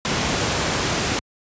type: noise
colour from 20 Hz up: pink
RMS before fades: -21 dBFS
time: 0.05-1.19 s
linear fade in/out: 0 ms
effects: high-pass 80 Hz 12 dB/octave + resampled to 16000 Hz